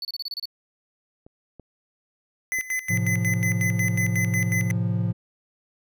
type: tone bursts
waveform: triangle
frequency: 4472 Hz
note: C#8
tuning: 14 cents sharp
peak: -27 dBFS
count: 8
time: 0.02-0.456 s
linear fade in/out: 2 ms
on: 30 ms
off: 28 ms
type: clicks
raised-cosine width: 2 ms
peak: -33 / -29 / -29 / -39 dBFS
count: 4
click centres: 1.265 / 1.597 / 2.587 / 2.975 s
type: tone with tremolo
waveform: square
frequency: 2027 Hz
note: B6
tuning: 45 cents sharp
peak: -24 dBFS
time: 2.52-4.71 s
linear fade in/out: 0 ms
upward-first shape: square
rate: 5.5 Hz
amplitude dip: 80%
type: chord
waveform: triangle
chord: F major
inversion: first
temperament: equal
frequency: 110 / 130.81 / 174.61 Hz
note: A2 / C3 / F3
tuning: 0 / 0 / 0 cents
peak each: -22 / -28 / -24 dBFS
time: 2.89-5.13 s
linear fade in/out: 20 ms
effects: none